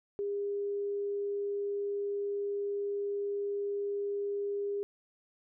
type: tone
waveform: sine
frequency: 404.5 Hz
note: G#4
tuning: 46 cents flat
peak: -31 dBFS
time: 0.19-4.83 s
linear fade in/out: 0 ms
effects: none